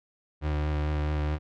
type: tone with vibrato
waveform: 35% pulse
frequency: 75.4 Hz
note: D2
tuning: 46 cents sharp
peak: -24 dBFS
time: 0.41-1.39 s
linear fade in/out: 50 ms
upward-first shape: triangle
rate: 4.6 Hz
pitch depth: 14 cents each way
effects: low-pass 3000 Hz 12 dB/octave